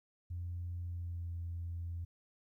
sine tone with pitch glide, 87.31 to 85.32 Hz, F2 to F2, 0 to -40 cents, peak -37 dBFS, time 0.3-2.05 s, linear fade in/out 10 ms, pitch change -40 cents, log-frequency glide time 0.81-1.34 s, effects tanh soft clip ceiling -33 dBFS + 13-bit

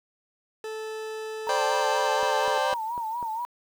40% pulse tone, 437.1 Hz, A4, 11 cents flat, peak -31 dBFS, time 0.64-2.58 s, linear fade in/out 2 ms
sine tone with vibrato, 920 Hz, A#5, 23 cents flat, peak -28 dBFS, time 1.47-3.45 s, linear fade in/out 0 ms, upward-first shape sine, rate 4.2 Hz, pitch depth 96 cents each way
30% pulse chord, C suspended second, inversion none, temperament just, 523.3 / 588.7 / 784.9 Hz, C5 / D5 / G5, 0 / +4 / +2 cents, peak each -26 dBFS, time 1.49-2.74 s, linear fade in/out 2 ms
click train, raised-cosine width 1 ms, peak -25 dBFS, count 5, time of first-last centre 2.23-3.228 s, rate 4.01 Hz
effects low-pass 7000 Hz 12 dB/octave + 8-bit

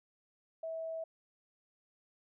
sine tone, 650 Hz, E5, 24 cents flat, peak -37 dBFS, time 0.63-1.04 s, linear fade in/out 5 ms, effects none

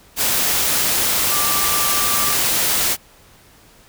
sine tone in noise, 1176 Hz, D6, 2 cents sharp, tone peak -24 dBFS, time 1.28-2.37 s, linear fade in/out 50 ms, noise white, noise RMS -18 dBFS, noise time 0.16-2.97 s, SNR -9 dB, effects pink hiss -49 dBFS RMS until 3.88 s

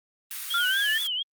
white high-pass noise, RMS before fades -35 dBFS, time 0.31-1.07 s, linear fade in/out 0 ms, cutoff 1300 Hz, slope 24 dB/octave
sine tone with vibrato, 3162 Hz, G7, 14 cents sharp, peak -26 dBFS, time 0.5-1.23 s, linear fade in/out 10 ms, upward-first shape triangle, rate 4.3 Hz, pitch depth 180 cents each way
sine linear sweep, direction up, 1368 to 1800 Hz, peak -23 dBFS, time 0.54-0.98 s, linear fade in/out 2 ms
effects Opus 32 kbps

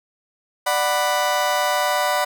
30% pulse chord, B minor, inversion first, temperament just, 592.7 / 740.8 / 987.8 Hz, D5 / F#5 / B5, +16 / +2 / 0 cents, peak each -20 dBFS, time 0.66-2.25 s, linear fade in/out 10 ms, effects none

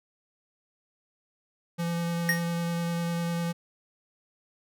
square tone with vibrato, 170 Hz, F3, 46 cents flat, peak -28 dBFS, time 1.78-3.53 s, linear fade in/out 20 ms, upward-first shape square, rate 10 Hz, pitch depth 8 cents each way
square tone with exponential decay, 1864.7 Hz, A#6, in tune, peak -20 dBFS, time 2.29-2.49 s, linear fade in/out 1 ms, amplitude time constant 42 ms
effects none

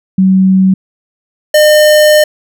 sine / square tone pair in turn, 189.2 / 606.2 Hz, F#3 / D#5, +39 / -45 cents, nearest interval octave + minor sixth, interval 2016 cents, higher second, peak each -4 dBFS, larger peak neither, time 0.18-0.74 / 1.54-2.24 s, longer second, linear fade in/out 5 ms, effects none

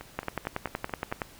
two click trains, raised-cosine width 0.5 ms, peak -14 / -24 dBFS, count 12 / 6, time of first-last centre 0.19-1.218 / 0.01-1.116 s, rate 10.7 / 4.52 Hz, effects pink hiss -52 dBFS RMS until 1.39 s

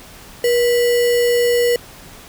sine tone with sample-and-hold, 480 Hz, B4, 49 cents flat, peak -12 dBFS, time 0.44-1.76 s, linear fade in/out 2 ms, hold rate 2450 Hz, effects pink hiss -40 dBFS RMS until 2.28 s

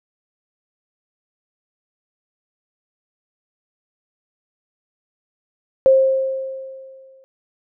sine tone with exponential decay, 531 Hz, C5, 25 cents sharp, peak -7 dBFS, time 5.86-7.24 s, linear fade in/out 0 ms, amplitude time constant 300 ms, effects none

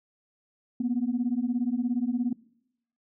sine beating tone pair, 235 / 252 Hz, A#3 / B3, +14 / +35 cents, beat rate 17 Hz, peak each -27 dBFS, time 0.8-2.33 s, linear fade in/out 5 ms, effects noise-tail reverb RT60 0.8 s tail -22 dB re dry + tanh soft clip ceiling -18 dBFS

